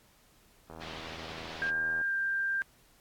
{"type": "click train", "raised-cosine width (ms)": 1, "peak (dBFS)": -32, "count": 107, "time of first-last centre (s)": [0.7, 2.014], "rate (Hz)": 80.7}
{"type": "low-pass noise", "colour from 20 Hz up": "white", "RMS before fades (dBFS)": -45, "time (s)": [0.8, 1.71], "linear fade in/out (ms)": 20, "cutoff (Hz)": 4000, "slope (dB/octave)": 24}
{"type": "tone with pitch glide", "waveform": "sine", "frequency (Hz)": [1600, 1586.2], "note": ["G6", "G6"], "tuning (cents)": [35, 20], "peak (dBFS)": -28, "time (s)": [1.62, 2.62], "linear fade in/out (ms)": 0, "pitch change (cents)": -15, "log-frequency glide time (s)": [2.05, 2.12]}
{"effects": ["pink hiss -63 dBFS RMS until 3 s", "AAC 64 kbps"]}